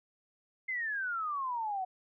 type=exponential sweep; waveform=sine; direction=down; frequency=2107 to 730 Hz; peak=-32 dBFS; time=0.68-1.85 s; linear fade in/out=10 ms; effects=none